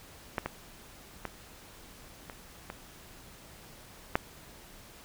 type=clicks; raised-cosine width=0.5 ms; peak=-14 / -17 / -19 / -26 / -23 / -9 dBFS; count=6; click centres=0.382 / 0.46 / 1.253 / 2.298 / 2.701 / 4.155 s; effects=pink hiss -52 dBFS RMS until 5.04 s